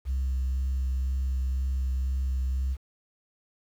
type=tone with vibrato; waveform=sine; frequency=65.41 Hz; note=C2; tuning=in tune; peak=-23 dBFS; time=0.05-2.77 s; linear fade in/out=50 ms; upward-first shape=sine; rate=2 Hz; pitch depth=16 cents each way; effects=tanh soft clip ceiling -23 dBFS + 9-bit